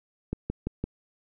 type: click train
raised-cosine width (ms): 3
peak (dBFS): -16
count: 4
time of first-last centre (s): 0.33-0.84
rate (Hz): 5.88
effects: none